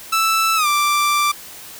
sawtooth tone with pitch glide, 1320 to 1176 Hz, E6 to D6, +2 to +2 cents, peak -11 dBFS, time 0.12-1.32 s, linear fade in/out 10 ms, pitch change -200 cents, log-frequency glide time 0.56-0.67 s, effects white hiss -37 dBFS RMS until 1.79 s

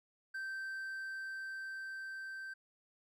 triangle tone with level ramp, 1558 Hz, G6, 11 cents flat, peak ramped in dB -37 to -41 dBFS, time 0.34-2.54 s, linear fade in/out 10 ms, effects none

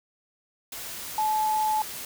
sine tone in noise, 862 Hz, A5, 36 cents flat, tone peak -22 dBFS, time 1.18-1.82 s, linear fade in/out 2 ms, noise white, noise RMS -37 dBFS, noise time 0.72-2.05 s, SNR +12 dB, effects none

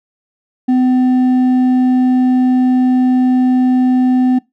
sine tone with hard clipping, 253.8 Hz, B3, 47 cents sharp, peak -10 dBFS, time 0.68-4.39 s, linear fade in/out 10 ms, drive 4 dB, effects noise-tail reverb RT60 0.2 s tail -22 dB re dry

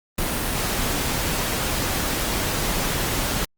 pink noise, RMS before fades -24 dBFS, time 0.18-3.45 s, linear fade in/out 5 ms, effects Opus 32 kbps

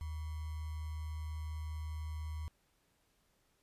sine tone with sample-and-hold, 77.78 Hz, D#2, in tune, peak -38 dBFS, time 0.01-2.48 s, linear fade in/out 0 ms, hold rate 1050 Hz, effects pink hiss -75 dBFS RMS until 3.62 s + resampled to 32000 Hz

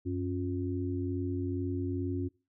sine tone cluster, 94.4 / 273.2 / 355.5 Hz, F#2 / C#4 / F4, +35 / -25 / +31 cents, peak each -34 / -34 / -37 dBFS, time 0.05-2.29 s, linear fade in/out 20 ms, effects noise-tail reverb RT60 0.3 s tail -21 dB re dry

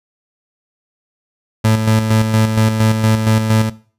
30% pulse tone with tremolo, 110 Hz, A2, in tune, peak -7 dBFS, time 1.64-3.7 s, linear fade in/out 10 ms, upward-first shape square, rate 4.3 Hz, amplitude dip 50%, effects noise-tail reverb RT60 0.4 s tail -17 dB re dry + resampled to 32000 Hz

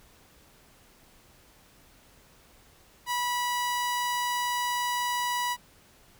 sawtooth tone, 977 Hz, B5, 19 cents flat, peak -23 dBFS, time 3.06-5.57 s, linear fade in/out 50 ms, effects pink hiss -58 dBFS RMS until 6.19 s

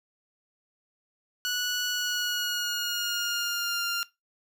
15% pulse tone with pitch glide, 1471 to 1396.5 Hz, F#6 to F6, -11 to -1 cents, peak -21 dBFS, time 1.45-4.03 s, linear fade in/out 0 ms, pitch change -90 cents, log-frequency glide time 1.88-3.85 s, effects noise-tail reverb RT60 0.2 s tail -19 dB re dry

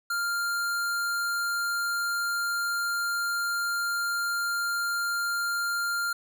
square tone, 1396.9 Hz, F6, in tune, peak -27 dBFS, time 0.1-6.13 s, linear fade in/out 5 ms, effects none

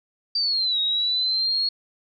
sine linear two-way sweep, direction down then up, 4699 to 3769 to 4330 Hz, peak -20 dBFS, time 0.35-1.69 s, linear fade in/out 5 ms, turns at 0.8 s, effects none

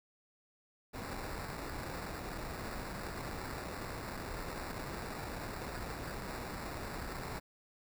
pink noise with sample-and-hold, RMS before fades -42 dBFS, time 0.93-7.4 s, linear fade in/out 20 ms, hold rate 3150 Hz, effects none

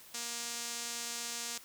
sawtooth tone with band-pass filter, 235.9 Hz, A#3, 21 cents sharp, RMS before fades -40 dBFS, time 0.14-1.58 s, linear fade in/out 5 ms, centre 6900 Hz, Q 1.4, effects white hiss -55 dBFS RMS until 1.64 s

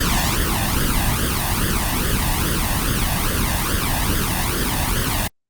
pink noise with flanger, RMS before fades -19 dBFS, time 0-5.28 s, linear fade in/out 10 ms, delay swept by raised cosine 0.61 to 1.14 ms, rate 2.4 Hz, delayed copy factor +0.75, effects Opus 48 kbps

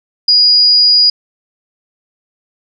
sine tone, 4894 Hz, D#8, 29 cents flat, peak -5 dBFS, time 0.28-1.1 s, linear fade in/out 5 ms, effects none

